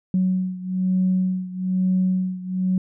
sine beating tone pair, 185 / 186.1 Hz, F#3 / F#3, 0 / +10 cents, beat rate 1.1 Hz, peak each -20 / -23 dBFS, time 0.14-2.78 s, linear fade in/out 2 ms, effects tanh soft clip ceiling -11 dBFS

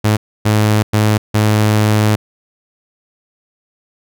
sawtooth tone bursts at uneven times, 106.7 Hz, G#2, 47 cents sharp, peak -6 dBFS, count 4, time 0.04-0.17 / 0.45-0.83 / 0.93-1.18 / 1.34-2.16 s, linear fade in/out 10 ms, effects none

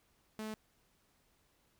sawtooth tone, 216.7 Hz, A3, 26 cents flat, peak -36 dBFS, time 0.39-0.54 s, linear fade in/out 0 ms, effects pink hiss -73 dBFS RMS until 1.79 s

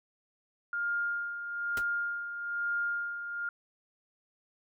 sine tone with tremolo, 1409 Hz, F6, 15 cents sharp, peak -28 dBFS, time 0.73-3.49 s, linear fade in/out 2 ms, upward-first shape sine, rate 1.1 Hz, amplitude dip 60%
pink noise with exponential decay, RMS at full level -33 dBFS, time 1.77-1.85 s, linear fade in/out 2 ms, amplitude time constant 16 ms
effects none

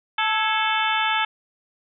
harmonic tone with a mistuned harmonic, 438.6 Hz, A4, 6 cents flat, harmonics 2 / 3 / 4 / 5 / 6 / 7 / 8, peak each -24 / -26 / -27 / -28 / -29 / -29 / -30 dBFS, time 0.18-1.25 s, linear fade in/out 5 ms, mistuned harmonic 4, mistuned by -87 cents, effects none

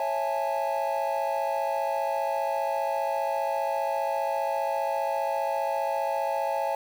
triangle chord, A major seventh, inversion first, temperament just, 550 / 660 / 825 / 880 Hz, C#5 / E5 / G#5 / A5, -14 / +2 / -12 / 0 cents, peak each -29 dBFS, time 0-6.75 s, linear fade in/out 2 ms, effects 8-bit

